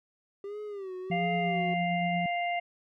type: tone with vibrato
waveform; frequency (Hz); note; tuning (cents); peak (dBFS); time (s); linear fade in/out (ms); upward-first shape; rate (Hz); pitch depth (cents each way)
triangle; 393.9; G4; +8; -34; 0.44-1.74; 2; sine; 1.4; 120
type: tone with tremolo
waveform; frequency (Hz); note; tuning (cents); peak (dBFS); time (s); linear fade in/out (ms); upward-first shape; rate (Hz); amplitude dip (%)
sine; 174.61; F3; 0; -29; 1.1-2.26; 2; sine; 8.7; 25
type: harmonic tone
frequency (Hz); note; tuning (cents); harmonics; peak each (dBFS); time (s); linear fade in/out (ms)
698.5; F5; 0; 1 / 3 / 4; -29 / -34 / -41; 1.11-2.6; 10
effects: none